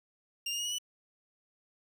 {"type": "tone with pitch steps", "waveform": "25% pulse", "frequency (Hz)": [2794, 2836, 2879, 2923, 2967], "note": ["F7", "F7", "F#7", "F#7", "F#7"], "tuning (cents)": [0, 26, -48, -22, 4], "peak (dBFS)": -29, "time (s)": [0.46, 0.785], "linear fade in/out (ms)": 5, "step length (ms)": 65, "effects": []}